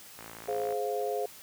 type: click train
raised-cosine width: 0.5 ms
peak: -29 dBFS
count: 31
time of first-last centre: 0.19-0.725 s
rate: 56.1 Hz
type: chord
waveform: sine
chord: F minor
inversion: first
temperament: just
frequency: 419.1 / 523.8 / 698.5 Hz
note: Ab4 / C5 / F5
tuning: +16 / +2 / 0 cents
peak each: -32 / -34 / -34 dBFS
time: 0.48-1.26 s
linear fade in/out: 5 ms
effects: white hiss -50 dBFS RMS until 1.42 s + high-pass 60 Hz 12 dB/octave